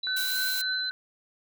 sine tone with pitch glide, 3963 to 4046 Hz, B7 to B7, +5 to +41 cents, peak -29 dBFS, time 0.03-0.9 s, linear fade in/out 5 ms, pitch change +36 cents, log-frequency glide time 0.23-0.37 s
sine tone with tremolo, 1518 Hz, F#6, 44 cents sharp, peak -28 dBFS, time 0.07-0.91 s, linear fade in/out 0 ms, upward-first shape sine, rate 3.5 Hz, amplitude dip 45%
blue noise, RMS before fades -33 dBFS, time 0.16-0.62 s, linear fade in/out 10 ms
effects none

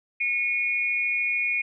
sine tone pair together, 2180 / 2447 Hz, C#7 / D#7, -29 / -29 cents, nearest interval major second, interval 200 cents, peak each -27 / -24 dBFS, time 0.2-1.62 s, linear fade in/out 10 ms, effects none

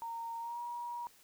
sine tone with pitch glide, 923 to 955 Hz, A#5 to A#5, -17 to +42 cents, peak -38 dBFS, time 0.02-1.07 s, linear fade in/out 0 ms, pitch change +59 cents, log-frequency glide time 0.39-0.6 s, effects white hiss -63 dBFS RMS until 1.23 s

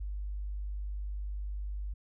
sine tone, 50 Hz, G1, 35 cents sharp, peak -34 dBFS, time 0-1.94 s, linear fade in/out 10 ms, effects none

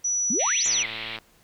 sine tone, 5900 Hz, F#8, 6 cents flat, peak -22 dBFS, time 0.04-0.83 s, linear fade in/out 10 ms
sine exponential two-way sweep, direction up then down, 190 to 7470 to 1941 Hz, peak -25 dBFS, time 0.3-0.86 s, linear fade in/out 5 ms, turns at 0.66 s
pink band-pass noise, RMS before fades -35 dBFS, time 0.39-1.17 s, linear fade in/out 10 ms, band 1900 to 4100 Hz, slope 96 dB/octave
click train, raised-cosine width 0.3 ms, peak -21 dBFS, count 60, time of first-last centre 0.66-1.187 s, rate 112 Hz
effects pink hiss -59 dBFS RMS until 1.43 s

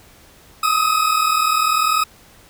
40% pulse tone pair together, 1244.5 / 1284.7 Hz, D#6 / E6, 0 / -45 cents, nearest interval minor second, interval 55 cents, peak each -17 dBFS, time 0.63-2.04 s, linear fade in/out 5 ms, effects pink hiss -48 dBFS RMS until 2.49 s

